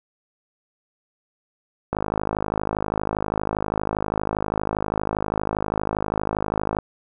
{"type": "click train", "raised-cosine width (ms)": 1, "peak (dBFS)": -9, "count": 256, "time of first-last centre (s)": [1.93, 6.787], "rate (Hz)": 52.5, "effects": []}